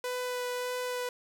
sawtooth tone with vibrato, 496.8 Hz, B4, 10 cents sharp, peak -28 dBFS, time 0.04-1.09 s, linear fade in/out 2 ms, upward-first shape sine, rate 1.7 Hz, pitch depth 9 cents each way, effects none

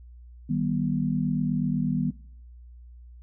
sine chord, Eb augmented, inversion none, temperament just, 155.56 / 194.45 / 243.1 Hz, Eb3 / G3 / B3, 0 / -14 / -27 cents, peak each -27 / -29 / -27 dBFS, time 0.49-2.11 s, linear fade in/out 10 ms, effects noise-tail reverb RT60 0.6 s tail -21 dB re dry + added 60 Hz sine -44 dBFS peak until 3.22 s

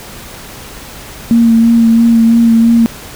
sine tone with vibrato, 230 Hz, A#3, 23 cents flat, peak -4 dBFS, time 1.31-2.86 s, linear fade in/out 0 ms, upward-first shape sine, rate 3 Hz, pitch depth 22 cents each way, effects pink hiss -30 dBFS RMS until 3.15 s

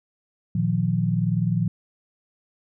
sine chord, Bb suspended fourth, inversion none, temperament equal with one note detuned, 116.54 / 155.56 / 176.03 Hz, Bb2 / Eb3 / F3, 0 / 0 / +14 cents, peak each -24 / -25 / -23 dBFS, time 0.55-1.68 s, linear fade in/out 5 ms, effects none

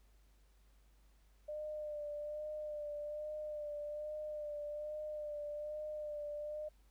sine tone with vibrato, 599 Hz, D5, 34 cents sharp, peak -40 dBFS, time 1.48-6.69 s, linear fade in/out 10 ms, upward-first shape sine, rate 1.2 Hz, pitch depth 28 cents each way, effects added 50 Hz sine -64 dBFS peak until 6.9 s + pink hiss -75 dBFS RMS until 6.9 s

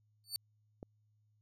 sawtooth tone with exponential growth, 4500 Hz, C#8, 25 cents sharp, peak -29 dBFS, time 0.24-0.36 s, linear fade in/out 0 ms, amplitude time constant 25 ms
click, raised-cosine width 2 ms, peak -32 dBFS, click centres 0.829 s
effects added 106 Hz sine -70 dBFS peak until 1.41 s

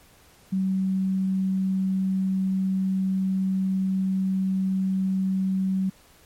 sine tone, 190 Hz, F#3, 46 cents sharp, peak -21 dBFS, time 0.52-5.9 s, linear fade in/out 10 ms, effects pink hiss -55 dBFS RMS until 6.25 s + MP3 64 kbps

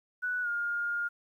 sine tone with pitch glide, 1480 to 1415.6 Hz, F#6 to F6, 0 to +23 cents, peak -29 dBFS, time 0.22-1.09 s, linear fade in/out 20 ms, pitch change -77 cents, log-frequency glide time 0.42-0.48 s, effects 11-bit

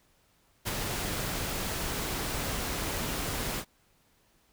pink noise with ADSR envelope, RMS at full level -30 dBFS, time 0.65-3.65 s, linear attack 25 ms, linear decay 17 ms, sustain -3 dB, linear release 72 ms, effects pink hiss -67 dBFS RMS until 4.52 s

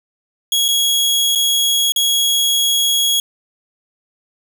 sawtooth tone with dropouts, 3322 Hz, G#7, in tune, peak -10 dBFS, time 0.52-3.2 s, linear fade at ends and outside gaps 2 ms, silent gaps 0.682-0.686 / 1.351-1.356 / 1.921-1.961 s, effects none

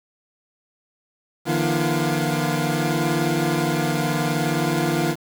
25% pulse tone cluster, 150.9 / 170.1 / 238.7 / 339.6 / 711 Hz, D3 / F3 / A#3 / F4 / F5, +47 / -45 / +41 / -48 / +31 cents, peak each -20 / -23 / -24 / -24 / -26 dBFS, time 1.45-5.16 s, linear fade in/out 50 ms, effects 7-bit

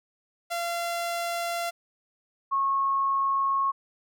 sawtooth / sine tone pair in turn, 686 / 1093.1 Hz, F5 / C#6, -31 / -25 cents, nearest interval minor sixth, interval 806 cents, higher second, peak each -24 / -22 dBFS, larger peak second, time 0.5-1.71 / 2.51-3.72 s, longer neither, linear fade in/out 20 ms, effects none

